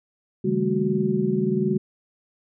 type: tone cluster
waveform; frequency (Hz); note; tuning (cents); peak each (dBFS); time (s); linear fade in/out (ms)
sine; 141.2 / 162.4 / 199.4 / 220.5 / 370.8; C#3 / E3 / G3 / A3 / F#4; +32 / -26 / +30 / +4 / +4; -29 / -30 / -24 / -27 / -24; 0.44-1.78; 10
effects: none